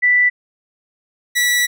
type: tone pair in turn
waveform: sine / sawtooth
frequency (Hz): 1975.5 / 1951.7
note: B6 / B6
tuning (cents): 0 / -21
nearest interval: unison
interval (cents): 21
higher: first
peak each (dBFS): -10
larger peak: neither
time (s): 0.02-0.3 / 1.35-1.67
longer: second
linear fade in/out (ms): 20
effects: none